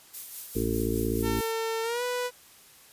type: noise with tremolo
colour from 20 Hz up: violet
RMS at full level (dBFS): -35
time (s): 0.13-1.53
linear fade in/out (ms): 20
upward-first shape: sine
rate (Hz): 4.9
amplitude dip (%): 45
type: harmonic tone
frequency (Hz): 56.1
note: A1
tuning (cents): +34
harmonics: 1 / 2 / 4 / 5 / 6 / 7 / 8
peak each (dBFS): -33 / -33 / -33 / -33 / -33 / -33 / -33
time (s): 0.55-1.41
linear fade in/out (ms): 10
type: tone with pitch glide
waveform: sawtooth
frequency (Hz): 450 to 493.6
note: A4 to B4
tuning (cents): +39 to -1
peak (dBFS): -24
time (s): 1.22-2.31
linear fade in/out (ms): 50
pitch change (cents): +160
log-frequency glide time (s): 1.82-2.03
effects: white hiss -54 dBFS RMS until 2.92 s + resampled to 32000 Hz